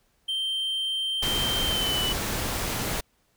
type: tone with pitch glide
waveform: triangle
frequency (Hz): 3136 to 2977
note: G7 to F#7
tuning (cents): 0 to +10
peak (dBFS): -24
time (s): 0.28-2.13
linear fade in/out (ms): 10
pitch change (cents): -90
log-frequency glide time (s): 1.65-2.01
type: noise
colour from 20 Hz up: pink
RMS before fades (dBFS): -29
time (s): 1.22-3.01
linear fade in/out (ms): 10
effects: pink hiss -68 dBFS RMS until 3.36 s